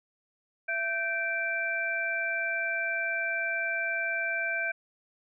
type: tone cluster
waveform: sine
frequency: 667 / 1556 / 2345 Hz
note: E5 / G6 / D7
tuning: +20 / -13 / -3 cents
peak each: -36 / -30 / -32 dBFS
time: 0.68-4.72 s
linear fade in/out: 10 ms
effects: none